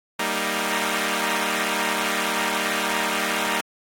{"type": "chord", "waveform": "5% pulse", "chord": "Eb major", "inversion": "first", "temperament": "equal with one note detuned", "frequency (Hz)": [196, 233.1, 310.2], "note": ["G3", "Bb3", "Eb4"], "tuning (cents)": [0, 0, -5], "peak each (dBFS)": -16, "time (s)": [0.19, 3.61], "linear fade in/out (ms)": 5, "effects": ["AAC 48 kbps"]}